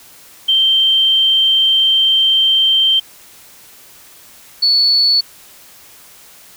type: tone pair in turn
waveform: sine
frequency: 3136 / 4435 Hz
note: G7 / C#8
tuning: 0 / 0 cents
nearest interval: tritone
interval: 600 cents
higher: second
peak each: -9 / -9 dBFS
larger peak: neither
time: 0.48-3 / 4.62-5.21 s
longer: first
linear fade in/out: 10 ms
effects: white hiss -42 dBFS RMS until 6.56 s